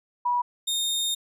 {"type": "tone pair in turn", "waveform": ["sine", "sawtooth"], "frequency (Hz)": [973, 3674], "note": ["B5", "A#7"], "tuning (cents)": [-26, -26], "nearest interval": "octave + major seventh", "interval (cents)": 2300, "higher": "second", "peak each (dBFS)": -21, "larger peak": "neither", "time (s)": [[0.25, 0.42], [0.67, 1.15]], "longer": "second", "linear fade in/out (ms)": 10, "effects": ["resampled to 32000 Hz"]}